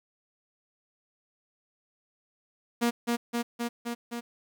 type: tone with echo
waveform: sawtooth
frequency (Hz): 236.8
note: A#3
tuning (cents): +27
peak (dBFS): -19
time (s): 2.81-2.91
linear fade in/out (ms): 20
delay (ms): 260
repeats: 5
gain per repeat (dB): -2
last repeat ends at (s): 4.21
effects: 10-bit